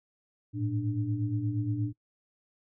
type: tone cluster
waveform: sine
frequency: 105.2 / 113.7 / 295.5 Hz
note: G#2 / A#2 / D4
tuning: +23 / -43 / +11 cents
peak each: -35 / -30 / -33 dBFS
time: 0.53-1.93 s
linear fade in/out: 50 ms
effects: noise-tail reverb RT60 0.1 s tail -23 dB re dry